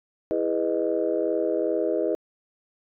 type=chord; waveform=sine; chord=E major seventh; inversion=none; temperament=just; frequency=329.6 / 412 / 494.4 / 618.1 Hz; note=E4 / G#4 / B4 / D#5; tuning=0 / -14 / +2 / -12 cents; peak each=-27 dBFS; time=0.31-2.15 s; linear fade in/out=0 ms; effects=tanh soft clip ceiling -12 dBFS